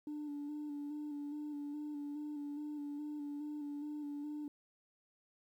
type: tone with vibrato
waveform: sine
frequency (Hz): 293.7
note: D4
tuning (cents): 0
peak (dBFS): -38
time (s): 0.07-4.48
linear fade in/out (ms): 2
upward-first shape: square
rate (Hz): 2.4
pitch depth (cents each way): 26
effects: tanh soft clip ceiling -38 dBFS + 12-bit